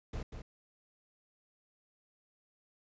brown noise with echo, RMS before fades -39 dBFS, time 0.13-0.23 s, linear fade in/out 5 ms, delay 190 ms, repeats 1, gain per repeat -6 dB, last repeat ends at 0.42 s, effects resampled to 16000 Hz

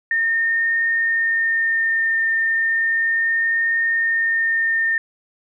sine tone with vibrato, 1821 Hz, A#6, 41 cents flat, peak -16 dBFS, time 0.11-4.98 s, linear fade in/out 2 ms, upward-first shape triangle, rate 0.34 Hz, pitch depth 11 cents each way, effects none

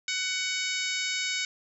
harmonic tone with a mistuned harmonic, 747 Hz, F#5, 16 cents sharp, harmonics 2 / 3 / 4 / 5 / 6 / 7 / 8 / 9 / 10, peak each -38 / -32 / -37 / -35 / -39 / -37 / -40 / -39 / -41 dBFS, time 0.08-1.45 s, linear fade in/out 2 ms, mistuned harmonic 10, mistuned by -23 cents, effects none

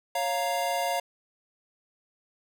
square chord, Bb minor, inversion first, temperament equal, 554.4 / 698.5 / 932.3 Hz, Db5 / F5 / Bb5, 0 / 0 / 0 cents, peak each -33 / -29 / -33 dBFS, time 0.15-1 s, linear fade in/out 5 ms, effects none

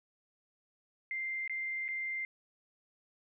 sine tone with dropouts, 2093 Hz, C7, in tune, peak -34 dBFS, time 1.11-2.25 s, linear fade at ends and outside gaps 1 ms, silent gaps 1.477-1.496 / 1.881-1.887 s, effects none

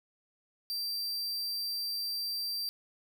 45% pulse tone, 4699 Hz, D8, in tune, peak -32 dBFS, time 0.7-2.69 s, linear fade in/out 0 ms, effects none

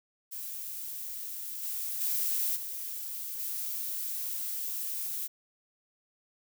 violet noise with level steps, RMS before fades -39 / -35 / -30 / -38 / -35 dBFS, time 0.31-5.28 s, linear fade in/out 20 ms, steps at 1.62 / 2 / 2.55 / 3.38 s, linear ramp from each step 20 ms, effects none

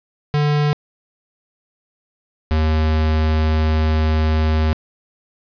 square tone pair in turn, 147.7 / 78.24 Hz, D3 / D#2, +10 / +10 cents, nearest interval major seventh, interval 1100 cents, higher first, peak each -15 dBFS, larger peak neither, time 0.34-0.73 / 2.51-4.73 s, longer second, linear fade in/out 0 ms, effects resampled to 11025 Hz + 7-bit

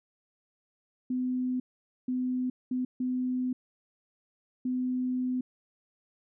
sine tone bursts at uneven times, 253.1 Hz, B3, 43 cents sharp, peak -27 dBFS, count 5, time 1.1-1.6 / 2.08-2.5 / 2.71-2.85 / 3-3.53 / 4.65-5.41 s, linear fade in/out 5 ms, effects none

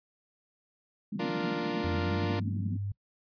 white band-pass noise, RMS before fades -36 dBFS, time 1.12-2.77 s, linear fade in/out 10 ms, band 160 to 240 Hz, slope 48 dB/octave
sawtooth chord, Bb major, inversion first, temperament equal, 293.7 / 349.2 / 466.2 Hz, D4 / F4 / Bb4, 0 / 0 / 0 cents, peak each -31 / -31 / -33 dBFS, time 1.19-2.4 s, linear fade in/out 10 ms
sine tone with pitch glide, 87.31 to 100.29 Hz, F2 to G2, 0 to +40 cents, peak -31 dBFS, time 1.84-2.92 s, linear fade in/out 5 ms, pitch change +240 cents, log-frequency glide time 1.97-2.35 s
effects noise-tail reverb RT60 0.1 s tail -24 dB re dry + resampled to 11025 Hz

